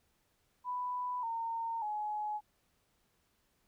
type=tone with pitch steps; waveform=sine; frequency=992 / 914.9 / 843.9 Hz; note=B5 / A#5 / G#5; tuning=+7 / -33 / +27 cents; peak=-34 dBFS; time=0.64-2.41 s; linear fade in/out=50 ms; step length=590 ms; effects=pink hiss -75 dBFS RMS until 3.67 s